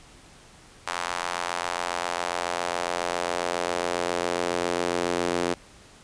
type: tone with high-pass filter sweep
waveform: sawtooth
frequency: 87.31 Hz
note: F2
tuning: in tune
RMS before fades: -28 dBFS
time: 0.87-5.54 s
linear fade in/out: 5 ms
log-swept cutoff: 1000 to 350 Hz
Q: 1.4
effects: pink hiss -51 dBFS RMS until 6.03 s + resampled to 22050 Hz